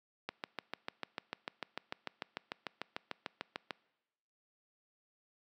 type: click train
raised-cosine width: 0.3 ms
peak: -21 dBFS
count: 24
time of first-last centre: 0.29-3.708 s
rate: 6.73 Hz
effects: noise-tail reverb RT60 1.0 s tail -23 dB re dry + high-pass 200 Hz 12 dB/octave